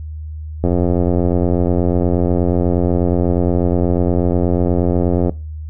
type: click train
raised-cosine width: 2 ms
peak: -3 dBFS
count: 412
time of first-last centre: 0.64-5.295 s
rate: 88.3 Hz
effects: noise-tail reverb RT60 0.3 s tail -21 dB re dry + added 77 Hz sine -25 dBFS peak until 5.69 s